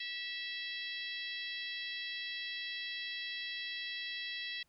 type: harmonic tone with a mistuned harmonic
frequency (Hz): 659.3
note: E5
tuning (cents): 0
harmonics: 3 / 4 / 5 / 6 / 7 / 8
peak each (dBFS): -43 / -46 / -44 / -45 / -51 / -53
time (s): 0-4.63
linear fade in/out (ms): 5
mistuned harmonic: 3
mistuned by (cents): -23
effects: pink hiss -75 dBFS RMS until 4.68 s